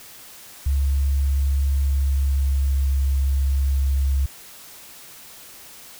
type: tone with pitch glide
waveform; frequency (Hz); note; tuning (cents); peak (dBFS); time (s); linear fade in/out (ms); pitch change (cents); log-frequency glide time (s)
sine; 69.3 to 68.27; C#2 to C#2; 0 to -26; -16; 0.66-4.26; 5; -26; 1.67-3.02
effects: tanh soft clip ceiling -12 dBFS + white hiss -43 dBFS RMS until 5.99 s